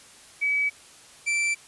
sine / 45% pulse tone pair in turn, 2283 / 2338 Hz, D7 / D7, -50 / -8 cents, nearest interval unison, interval 42 cents, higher second, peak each -21 / -22 dBFS, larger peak first, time 0.41-0.7 / 1.26-1.55 s, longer neither, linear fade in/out 20 ms, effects white hiss -50 dBFS RMS until 1.67 s + resampled to 24000 Hz

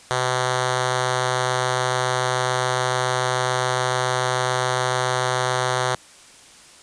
5% pulse tone with notch filter, 127 Hz, B2, 49 cents sharp, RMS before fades -22 dBFS, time 0.11-5.95 s, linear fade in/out 0 ms, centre 260 Hz, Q 1.5, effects white hiss -47 dBFS RMS until 6.82 s + resampled to 22050 Hz

